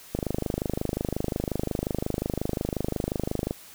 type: click train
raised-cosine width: 2 ms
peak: -13 dBFS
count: 87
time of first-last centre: 0.15-3.509 s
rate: 25.6 Hz
effects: white hiss -48 dBFS RMS until 3.74 s